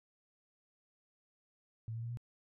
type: tone with pitch steps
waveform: sine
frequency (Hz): 112.5 / 114.86 / 117.28 / 119.74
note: A2 / A#2 / A#2 / A#2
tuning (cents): +39 / -25 / +11 / +47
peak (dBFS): -38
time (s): 1.88-2.172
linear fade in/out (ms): 0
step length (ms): 73
effects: none